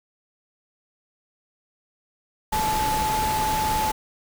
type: tone in noise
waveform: sine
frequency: 866 Hz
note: A5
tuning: 28 cents flat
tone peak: -22 dBFS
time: 2.52-3.92 s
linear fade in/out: 10 ms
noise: pink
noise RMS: -28 dBFS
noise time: 2.52-3.92 s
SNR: +3 dB
effects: none